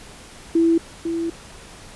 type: tone pair in turn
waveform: sine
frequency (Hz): 331.6 / 333.2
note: E4 / E4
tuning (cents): +10 / +19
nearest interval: unison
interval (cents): 9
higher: second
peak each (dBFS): -13 / -21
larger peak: first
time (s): 0.55-0.78 / 1.05-1.3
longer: second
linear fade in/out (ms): 5
effects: pink hiss -42 dBFS RMS until 1.95 s + resampled to 24000 Hz